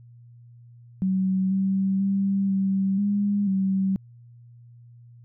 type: tone with pitch steps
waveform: sine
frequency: 188.9 / 192.7 / 196.1 / 193.4 / 203.2 / 192 Hz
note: F#3 / G3 / G3 / G3 / G#3 / G3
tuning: +36 / -29 / +1 / -23 / -38 / -36 cents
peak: -20 dBFS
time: 1.02-3.96 s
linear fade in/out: 0 ms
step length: 490 ms
effects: added 119 Hz sine -46 dBFS peak until 5.24 s